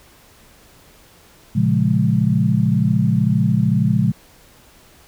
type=chord; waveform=sine; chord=Bb minor seventh; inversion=none; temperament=equal; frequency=116.54 / 138.59 / 174.61 / 207.7 Hz; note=Bb2 / Db3 / F3 / Ab3; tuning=0 / 0 / 0 / 0 cents; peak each=-19 dBFS; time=1.55-4.12 s; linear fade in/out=10 ms; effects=pink hiss -49 dBFS RMS until 5.07 s